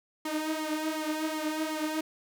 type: tone with flanger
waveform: sawtooth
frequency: 311.1 Hz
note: D#4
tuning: in tune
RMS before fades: -32 dBFS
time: 0.25-2.01 s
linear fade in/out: 5 ms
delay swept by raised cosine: 0.93 to 4.43 ms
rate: 2.7 Hz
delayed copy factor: +0.7
effects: none